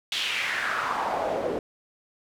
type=noise with band-pass filter sweep; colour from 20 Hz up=pink; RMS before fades=-28 dBFS; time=0.12-1.59 s; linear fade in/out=2 ms; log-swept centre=3500 to 410 Hz; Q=3.1; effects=none